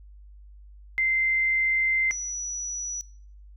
sine tone pair in turn, 2081 / 5886 Hz, C7 / F#8, -10 / -10 cents, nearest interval octave + tritone, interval 1800 cents, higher second, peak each -21 / -30 dBFS, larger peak first, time 0.98-2.11 / 2.11-3.01 s, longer first, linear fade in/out 0 ms, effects noise-tail reverb RT60 0.6 s tail -24 dB re dry + added 50 Hz sine -45 dBFS peak until 3.56 s

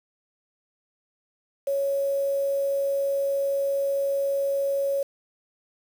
sine tone with quantisation, 554.4 Hz, C#5, in tune, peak -22 dBFS, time 1.67-5.03 s, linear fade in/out 5 ms, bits 7, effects none

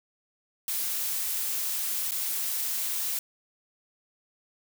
blue noise with dropouts, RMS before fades -30 dBFS, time 0.68-3.19 s, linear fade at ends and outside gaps 2 ms, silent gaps 2.11-2.118 s, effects none

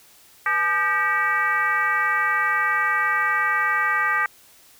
sine tone with frequency modulation, 1568 Hz, G6, in tune, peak -18 dBFS, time 0.46-4.26 s, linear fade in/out 2 ms, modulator 359 Hz, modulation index 1.5, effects white hiss -52 dBFS RMS until 4.79 s

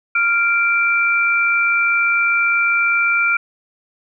sine tone pair together, 1393.9 / 2349 Hz, F6 / D7, -4 / 0 cents, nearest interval major sixth, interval 904 cents, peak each -16 dBFS, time 0.15-3.37 s, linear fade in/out 5 ms, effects none

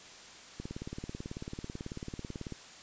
click train, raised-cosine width 3 ms, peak -26 dBFS, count 36, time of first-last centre 0.6-2.523 s, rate 18.2 Hz, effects white hiss -51 dBFS RMS until 2.82 s + resampled to 16000 Hz

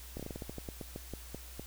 slowing click train, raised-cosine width 2 ms, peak -27 dBFS, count 15, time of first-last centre 0.17-1.596 s, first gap 26 ms, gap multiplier 1.19, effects added 60 Hz sine -48 dBFS peak until 1.66 s + white hiss -52 dBFS RMS until 1.66 s

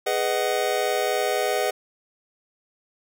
square chord, G# minor seventh, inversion none, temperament just, 415.3 / 498.4 / 623 / 747.5 Hz, G#4 / B4 / D#5 / F#5, 0 / +16 / +2 / +17 cents, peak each -28 dBFS, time 0.06-1.71 s, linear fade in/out 10 ms, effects none

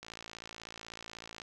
click train, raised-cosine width 0.2 ms, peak -27 dBFS, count 79, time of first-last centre 0.03-1.418 s, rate 56.2 Hz, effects none

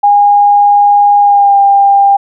sine tone with pitch glide, 817 to 797.9 Hz, G#5 to G5, -29 to +30 cents, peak -3 dBFS, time 0.03-2.17 s, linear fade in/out 10 ms, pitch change -41 cents, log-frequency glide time 1.2-1.59 s, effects none

